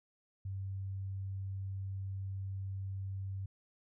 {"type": "tone", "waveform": "sine", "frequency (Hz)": 96.7, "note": "G2", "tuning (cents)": -23, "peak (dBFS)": -37, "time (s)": [0.45, 3.46], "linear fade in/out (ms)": 5, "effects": []}